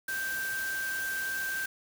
sine tone in noise, 1568 Hz, G6, in tune, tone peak -31 dBFS, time 0.08-1.66 s, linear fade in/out 5 ms, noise white, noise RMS -40 dBFS, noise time 0.08-1.66 s, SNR +6 dB, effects none

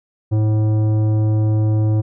sine tone with tanh clipping, 107.9 Hz, A2, 33 cents flat, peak -15 dBFS, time 0.31-2.02 s, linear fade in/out 20 ms, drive 12 dB, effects none

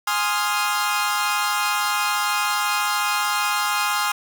sawtooth chord, F minor seventh, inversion first, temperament equal, 830.6 / 1046.5 / 1244.5 / 1396.9 Hz, Ab5 / C6 / Eb6 / F6, 0 / 0 / 0 / 0 cents, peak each -22 dBFS, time 0.07-4.12 s, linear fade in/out 5 ms, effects none

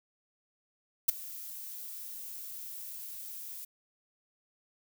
violet noise with ADSR envelope, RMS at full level -21 dBFS, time 1.08-3.65 s, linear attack 11 ms, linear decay 11 ms, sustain -22 dB, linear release 7 ms, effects none

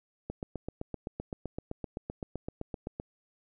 click train, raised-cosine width 2 ms, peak -22 dBFS, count 22, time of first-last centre 0.3-2.999 s, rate 7.78 Hz, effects none

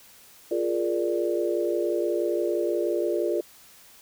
sine chord, Bb dominant seventh, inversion second, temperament equal, 349.2 / 415.3 / 466.2 / 587.3 Hz, F4 / Ab4 / Bb4 / D5, 0 / 0 / 0 / 0 cents, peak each -26 / -30 / -30 / -29 dBFS, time 0.51-3.41 s, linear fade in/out 5 ms, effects white hiss -52 dBFS RMS until 4.01 s

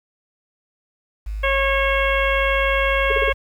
sine tone, 51.91 Hz, G#1, in tune, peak -24 dBFS, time 1.26-3.34 s, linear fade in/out 10 ms
harmonic tone, 546 Hz, C#5, 26 cents flat, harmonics 1 / 2 / 3 / 4 / 5 / 6, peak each -21 / -24 / -24 / -23 / -27 / -31 dBFS, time 1.43-3.33 s, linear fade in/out 10 ms
sine tone bursts, 438.8 Hz, A4, 5 cents flat, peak -19 dBFS, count 4, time 3.1-3.296 s, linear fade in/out 5 ms, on 22 ms, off 36 ms
effects 8-bit

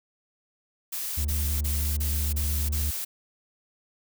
blue noise bursts, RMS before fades -32 dBFS, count 6, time 0.92-3.05 s, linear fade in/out 10 ms, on 330 ms, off 30 ms
triangle tone, 73.9 Hz, D2, 11 cents sharp, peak -23 dBFS, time 1.17-2.91 s, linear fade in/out 10 ms
effects none

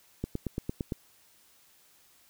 click train, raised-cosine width 3 ms, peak -18 dBFS, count 7, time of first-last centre 0.24-0.922 s, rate 8.8 Hz, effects white hiss -62 dBFS RMS until 2.29 s

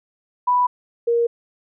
sine tone pair in turn, 987.8 / 469.3 Hz, B5 / A#4, 0 / +12 cents, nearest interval octave + minor second, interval 1288 cents, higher first, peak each -14 / -15 dBFS, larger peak first, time 0.47-0.67 / 1.07-1.27 s, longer neither, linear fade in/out 10 ms, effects none

